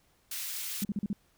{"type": "high-pass noise", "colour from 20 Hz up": "white", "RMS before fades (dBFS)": -37, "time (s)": [0.31, 0.84], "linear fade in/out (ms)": 5, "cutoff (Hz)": 2000, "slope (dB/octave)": 12}
{"type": "tone bursts", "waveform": "sine", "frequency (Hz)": 202.9, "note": "G#3", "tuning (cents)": -40, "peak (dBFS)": -28, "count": 5, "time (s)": [0.82, 1.13], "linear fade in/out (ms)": 2, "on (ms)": 30, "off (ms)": 40}
{"effects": ["pink hiss -68 dBFS RMS until 1.37 s"]}